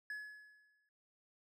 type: tone with exponential decay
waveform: triangle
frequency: 1698 Hz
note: G#6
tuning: 38 cents sharp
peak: -38 dBFS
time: 0.1-0.89 s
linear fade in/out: 2 ms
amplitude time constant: 170 ms
effects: none